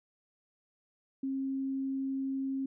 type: tone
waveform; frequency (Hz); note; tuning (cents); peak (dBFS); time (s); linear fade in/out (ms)
sine; 268.8; C4; +47; -31; 1.23-2.66; 5
effects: none